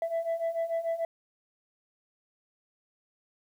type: beating tone pair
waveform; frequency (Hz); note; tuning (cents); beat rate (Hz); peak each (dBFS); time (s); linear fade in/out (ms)
sine; 659.3 / 666.1; E5 / E5; 0 / +18; 6.8; -31 / -28; 0.02-1.05; 2
effects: tanh soft clip ceiling -25 dBFS + 10-bit